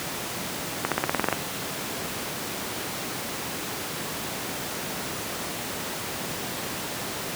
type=accelerating click train; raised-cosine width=0.5 ms; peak=-6 dBFS; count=10; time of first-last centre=0.85-1.327 s; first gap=67 ms; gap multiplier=0.94; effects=pink hiss -31 dBFS RMS until 7.35 s + high-pass 150 Hz 12 dB/octave